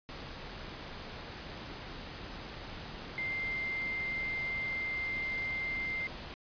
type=tone in noise; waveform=sine; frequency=2093 Hz; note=C7; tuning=in tune; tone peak=-33 dBFS; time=3.18-6.07 s; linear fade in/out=0 ms; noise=pink; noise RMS=-44 dBFS; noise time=0.09-6.34 s; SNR=+8 dB; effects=resampled to 11025 Hz